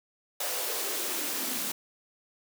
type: noise with high-pass filter sweep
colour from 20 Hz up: white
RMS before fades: -32 dBFS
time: 0.4-1.72 s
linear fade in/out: 5 ms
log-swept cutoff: 550 to 210 Hz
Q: 3.5
effects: none